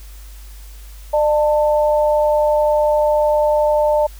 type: tone pair together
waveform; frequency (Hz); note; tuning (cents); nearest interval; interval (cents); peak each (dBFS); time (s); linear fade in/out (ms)
sine; 600.9 / 889; D5 / A5; +40 / +18; perfect fifth; 678; -13 / -19; 1.13-4.07; 10
effects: added 50 Hz sine -34 dBFS peak until 4.19 s + white hiss -46 dBFS RMS until 4.19 s